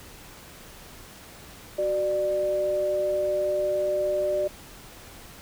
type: tone pair together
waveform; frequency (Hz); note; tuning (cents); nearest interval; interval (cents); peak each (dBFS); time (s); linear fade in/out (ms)
sine; 372.6 / 594.5; F#4 / D5; +12 / +21; minor sixth; 809; -30 / -23; 1.78-4.48; 10
effects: pink hiss -46 dBFS RMS until 5.41 s